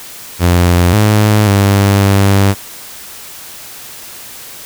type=tone with pitch steps; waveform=sawtooth; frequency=87.9 / 105.8 / 99.6 / 98.8 Hz; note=F2 / G#2 / G2 / G2; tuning=+12 / +33 / +28 / +14 cents; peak=-3 dBFS; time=0.39-2.55 s; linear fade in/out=50 ms; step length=540 ms; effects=white hiss -31 dBFS RMS until 4.65 s